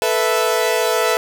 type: chord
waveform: sawtooth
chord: A suspended second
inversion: none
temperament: equal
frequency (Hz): 440 / 493.9 / 659.3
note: A4 / B4 / E5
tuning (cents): 0 / 0 / 0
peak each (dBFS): -16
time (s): 0.02-1.17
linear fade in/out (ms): 0
effects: none